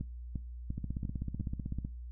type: two click trains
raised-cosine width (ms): 5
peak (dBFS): -24 / -24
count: 5 / 18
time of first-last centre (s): 0.01-1.399 / 0.78-1.849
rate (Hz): 2.88 / 15.9
effects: noise-tail reverb RT60 0.3 s tail -20 dB re dry + added 60 Hz sine -41 dBFS peak until 2.11 s